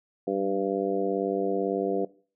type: harmonic tone with a mistuned harmonic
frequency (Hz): 98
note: G2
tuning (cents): 0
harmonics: 2 / 3 / 4 / 5 / 6 / 7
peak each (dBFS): -35 / -31 / -29 / -30 / -38 / -34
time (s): 0.27-2.05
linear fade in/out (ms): 5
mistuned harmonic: 2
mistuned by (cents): -18
effects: noise-tail reverb RT60 0.4 s tail -19 dB re dry